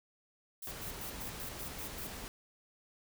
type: noise bursts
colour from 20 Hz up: violet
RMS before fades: -44 dBFS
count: 8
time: 0.62-2.073 s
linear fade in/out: 5 ms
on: 95 ms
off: 99 ms
type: noise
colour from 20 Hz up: pink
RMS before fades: -45 dBFS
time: 0.67-2.28 s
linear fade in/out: 0 ms
effects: none